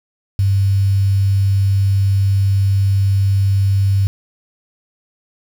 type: tone with quantisation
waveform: sine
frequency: 98 Hz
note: G2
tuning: in tune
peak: -11 dBFS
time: 0.39-4.07 s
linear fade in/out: 0 ms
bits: 6
effects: none